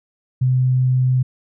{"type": "tone", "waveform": "sine", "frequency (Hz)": 128.1, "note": "C3", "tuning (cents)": -36, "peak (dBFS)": -13, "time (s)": [0.41, 1.23], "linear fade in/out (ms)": 10, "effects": []}